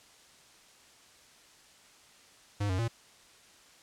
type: tone with pitch steps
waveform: square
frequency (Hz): 102.2 / 92.9 / 115.8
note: G#2 / F#2 / A#2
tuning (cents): -27 / +7 / -11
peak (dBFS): -29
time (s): 2.6-2.882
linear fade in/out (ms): 10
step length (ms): 94
effects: white hiss -58 dBFS RMS until 3.82 s + low-pass 8000 Hz 12 dB/octave